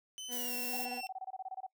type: tone with pitch glide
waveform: 25% pulse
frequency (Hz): 3037 to 2706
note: F#7 to E7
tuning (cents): +44 to +45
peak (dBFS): -38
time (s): 0.18-1.07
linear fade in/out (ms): 0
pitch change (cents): -199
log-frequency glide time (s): 0.34-0.54
type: tone with vibrato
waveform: 20% pulse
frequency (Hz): 245.2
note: B3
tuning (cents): -12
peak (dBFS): -38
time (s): 0.28-1.02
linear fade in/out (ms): 50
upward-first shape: sine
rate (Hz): 17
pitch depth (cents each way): 20
type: noise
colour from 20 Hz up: violet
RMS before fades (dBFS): -39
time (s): 0.31-0.86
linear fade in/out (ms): 20
type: tone bursts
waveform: sine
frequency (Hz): 759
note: F#5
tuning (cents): +44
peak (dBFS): -38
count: 16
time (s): 0.73-1.666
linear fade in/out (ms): 5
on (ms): 36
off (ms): 24
effects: noise-tail reverb RT60 0.1 s tail -24 dB re dry